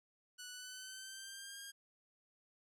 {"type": "tone with pitch glide", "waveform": "10% pulse", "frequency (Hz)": [1480, 1614], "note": ["F#6", "G#6"], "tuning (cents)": [0, -50], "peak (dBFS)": -39, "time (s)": [0.38, 1.72], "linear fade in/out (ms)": 20, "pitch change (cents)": 150, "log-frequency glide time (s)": [0.5, 1.59], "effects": []}